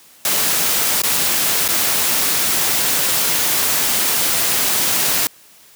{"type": "noise with dropouts", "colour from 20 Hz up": "white", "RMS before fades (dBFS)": -17, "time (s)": [0.25, 5.27], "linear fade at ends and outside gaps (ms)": 1, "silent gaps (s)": [[1.019, 1.035], [1.679, 1.687]], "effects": ["white hiss -47 dBFS RMS until 5.75 s", "high-pass 100 Hz 12 dB/octave"]}